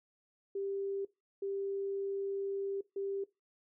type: tone bursts at uneven times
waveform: sine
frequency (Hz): 394.3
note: G4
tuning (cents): +10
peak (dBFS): -34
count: 3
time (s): 0.55-1.05 / 1.42-2.81 / 2.96-3.24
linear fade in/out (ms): 5
effects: noise-tail reverb RT60 0.2 s tail -19 dB re dry